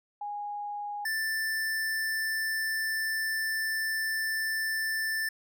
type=tone pair in turn; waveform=sine / square; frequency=824 / 1769.3 Hz; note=G#5 / A6; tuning=-14 / +9 cents; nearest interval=octave + minor second; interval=1323 cents; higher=second; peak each=-33 / -29 dBFS; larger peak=second; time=0.21-1.05 / 1.05-5.29 s; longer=second; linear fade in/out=5 ms; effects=none